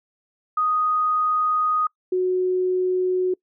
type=tone pair in turn; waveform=sine; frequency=1244.5 / 367.5 Hz; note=D#6 / F#4; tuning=0 / -12 cents; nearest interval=octave + major sixth; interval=2112 cents; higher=first; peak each=-18 dBFS; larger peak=neither; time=0.57-1.87 / 2.12-3.34 s; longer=first; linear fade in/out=5 ms; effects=noise-tail reverb RT60 0.1 s tail -25 dB re dry